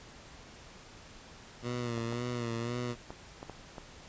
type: tone with vibrato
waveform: 15% pulse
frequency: 119.1 Hz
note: A#2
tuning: 38 cents sharp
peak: -27 dBFS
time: 1.62-2.96 s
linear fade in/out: 50 ms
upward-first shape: sine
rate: 1.9 Hz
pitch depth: 55 cents each way
type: clicks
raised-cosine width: 1 ms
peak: -28 dBFS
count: 6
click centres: 1.978 / 2.126 / 3.105 / 3.429 / 3.497 / 3.782 s
effects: pink hiss -52 dBFS RMS until 4.08 s + resampled to 16000 Hz